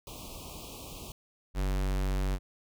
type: band-stop noise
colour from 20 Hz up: pink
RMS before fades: -44 dBFS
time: 0.07-1.12 s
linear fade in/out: 2 ms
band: 1200 to 2400 Hz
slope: 96 dB/octave
type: tone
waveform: square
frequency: 47.52 Hz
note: F#1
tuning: 47 cents sharp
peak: -28 dBFS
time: 1.54-2.39 s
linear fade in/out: 50 ms
effects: none